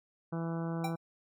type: harmonic tone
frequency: 165.9 Hz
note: E3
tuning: 11 cents sharp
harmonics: 1 / 2 / 3 / 4 / 5 / 6 / 7 / 8 / 9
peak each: -34 / -40 / -44 / -46 / -48 / -50 / -51 / -52 / -53 dBFS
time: 0.32-0.96 s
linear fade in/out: 10 ms
type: tone with exponential decay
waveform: square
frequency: 784 Hz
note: G5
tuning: in tune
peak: -31 dBFS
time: 0.84-0.97 s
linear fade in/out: 5 ms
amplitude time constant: 27 ms
effects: none